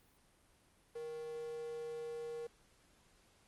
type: tone with high-pass filter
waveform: square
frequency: 156.6 Hz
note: D#3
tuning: 11 cents sharp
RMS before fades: -44 dBFS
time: 0.95-2.47 s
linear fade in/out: 5 ms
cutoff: 460 Hz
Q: 7.2
effects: pink hiss -69 dBFS RMS until 3.47 s + Opus 32 kbps